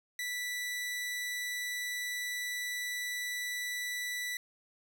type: tone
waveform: sawtooth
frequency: 1970 Hz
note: B6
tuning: 5 cents flat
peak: -31 dBFS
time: 0.19-4.37 s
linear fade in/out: 2 ms
effects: none